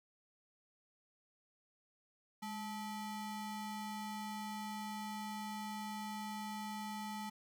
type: ring-modulated tone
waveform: square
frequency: 539 Hz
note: C#5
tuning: 49 cents flat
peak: -39 dBFS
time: 2.42-7.3 s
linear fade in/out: 10 ms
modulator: 331 Hz
effects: none